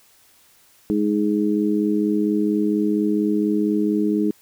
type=harmonic tone; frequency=104.3 Hz; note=G#2; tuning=8 cents sharp; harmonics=2 / 3 / 4; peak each=-21 / -20 / -25 dBFS; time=0.9-4.31 s; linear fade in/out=0 ms; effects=white hiss -55 dBFS RMS until 4.41 s